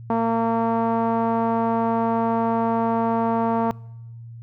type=tone with low-pass filter; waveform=sawtooth; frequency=228.4 Hz; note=A#3; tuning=35 cents flat; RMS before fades=-21 dBFS; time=0.1-3.71 s; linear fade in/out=0 ms; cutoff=940 Hz; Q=3; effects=noise-tail reverb RT60 0.9 s tail -24 dB re dry + added 116 Hz sine -36 dBFS peak until 4.42 s